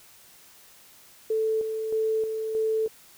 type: tone with tremolo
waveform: sine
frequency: 440 Hz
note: A4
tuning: in tune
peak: -22 dBFS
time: 1.3-2.88 s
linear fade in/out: 5 ms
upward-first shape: square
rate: 1.6 Hz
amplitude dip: 45%
effects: white hiss -53 dBFS RMS until 3.17 s